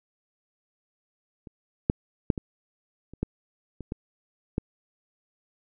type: clicks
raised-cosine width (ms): 3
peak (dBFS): -29 / -7 / -7 / -18 / -30 / -13 / -24 / -18 / -12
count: 9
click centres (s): 1.472 / 1.899 / 2.302 / 2.378 / 3.136 / 3.23 / 3.807 / 3.921 / 4.581
effects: none